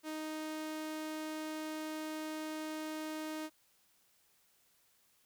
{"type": "tone", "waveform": "sawtooth", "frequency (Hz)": 311.1, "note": "D#4", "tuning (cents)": 0, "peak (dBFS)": -35, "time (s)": [0.03, 3.5], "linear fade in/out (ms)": 50, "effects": ["white hiss -71 dBFS RMS until 5.25 s"]}